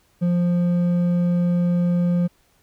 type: tone with hard clipping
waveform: sine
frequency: 175.2 Hz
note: F3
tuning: 6 cents sharp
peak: -18 dBFS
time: 0.21-2.28 s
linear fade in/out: 20 ms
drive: 5 dB
effects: pink hiss -61 dBFS RMS until 2.62 s